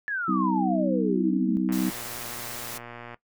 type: exponential sweep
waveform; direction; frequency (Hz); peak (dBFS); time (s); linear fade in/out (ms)
sine; down; 1741 to 207.7; -26; 0.08-1.57; 0
type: harmonic tone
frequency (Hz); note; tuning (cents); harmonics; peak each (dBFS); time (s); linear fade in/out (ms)
63.6; C2; -48; 3 / 4 / 5; -26 / -27 / -27; 0.28-1.9; 5
type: click train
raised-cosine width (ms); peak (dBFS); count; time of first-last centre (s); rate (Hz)
0.5; -25; 174; 1.69-3.144; 119
type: noise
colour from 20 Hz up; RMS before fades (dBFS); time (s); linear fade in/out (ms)
white; -37; 1.72-2.78; 5
effects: noise-tail reverb RT60 0.1 s tail -17 dB re dry